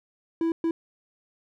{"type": "tone bursts at uneven times", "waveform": "triangle", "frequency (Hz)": 330, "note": "E4", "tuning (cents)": 2, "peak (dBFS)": -20, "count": 2, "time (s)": [[0.41, 0.52], [0.64, 0.71]], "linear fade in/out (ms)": 2, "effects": []}